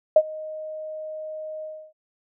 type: tone with ADSR envelope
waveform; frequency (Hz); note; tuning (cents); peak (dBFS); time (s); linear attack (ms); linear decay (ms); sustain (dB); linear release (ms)
sine; 622.3; D#5; 0; -8; 0.16-1.93; 4; 54; -23; 300
effects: none